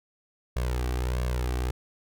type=tone with flanger; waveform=sawtooth; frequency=61.74 Hz; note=B1; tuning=in tune; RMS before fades=-28 dBFS; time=0.56-1.71 s; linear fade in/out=5 ms; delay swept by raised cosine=1.8 to 2.62 ms; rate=1.5 Hz; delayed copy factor=+0.7; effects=none